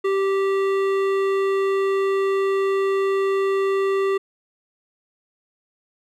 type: tone with hard clipping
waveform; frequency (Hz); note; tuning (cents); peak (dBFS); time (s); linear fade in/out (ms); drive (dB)
sine; 390.1; G4; -8; -20; 0.04-4.18; 10; 13
effects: none